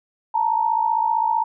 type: tone pair together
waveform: sine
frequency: 880 / 935.5 Hz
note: A5 / A#5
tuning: 0 / +6 cents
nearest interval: minor second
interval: 106 cents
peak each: -20 dBFS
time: 0.34-1.44 s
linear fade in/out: 10 ms
effects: none